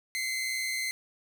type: tone pair together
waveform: sawtooth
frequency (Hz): 2060 / 2182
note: C7 / C#7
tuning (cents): -28 / -28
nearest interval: minor second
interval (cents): 100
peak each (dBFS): -27 / -35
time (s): 0.15-0.91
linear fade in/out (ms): 0
effects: none